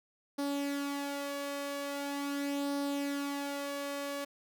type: tone with flanger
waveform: sawtooth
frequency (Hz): 282.8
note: C#4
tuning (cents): +35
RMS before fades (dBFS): -36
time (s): 0.38-4.25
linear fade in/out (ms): 10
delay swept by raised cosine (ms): 0.2 to 1.9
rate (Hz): 0.42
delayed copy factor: +0.5
effects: none